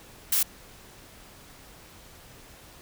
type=noise; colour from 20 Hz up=blue; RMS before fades=-23 dBFS; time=0.32-0.43 s; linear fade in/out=5 ms; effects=pink hiss -50 dBFS RMS until 2.81 s